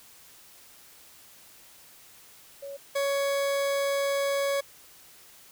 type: tone pair in turn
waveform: sine / 40% pulse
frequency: 558 / 558 Hz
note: C#5 / C#5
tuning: +11 / +11 cents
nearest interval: unison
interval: 0 cents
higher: neither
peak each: -36 / -24 dBFS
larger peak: second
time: 2.62-2.77 / 2.95-4.61 s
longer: second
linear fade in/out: 10 ms
effects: white hiss -53 dBFS RMS until 5.51 s